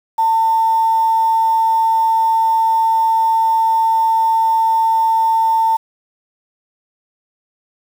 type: tone with quantisation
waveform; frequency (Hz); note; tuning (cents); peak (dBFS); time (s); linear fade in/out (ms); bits
sine; 898; A5; +35; -11; 0.18-5.77; 10; 6
effects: none